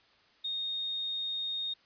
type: tone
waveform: sine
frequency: 3700 Hz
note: A#7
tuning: 14 cents flat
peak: -32 dBFS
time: 0.44-1.74 s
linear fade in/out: 10 ms
effects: white hiss -64 dBFS RMS until 1.85 s + resampled to 11025 Hz